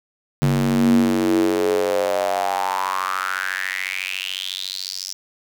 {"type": "tone with high-pass filter sweep", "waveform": "square", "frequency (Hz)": 46.98, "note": "F#1", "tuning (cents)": 27, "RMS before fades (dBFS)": -21, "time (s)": [0.42, 5.13], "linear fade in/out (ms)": 0, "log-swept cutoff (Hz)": [160, 5500], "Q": 6.4, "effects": []}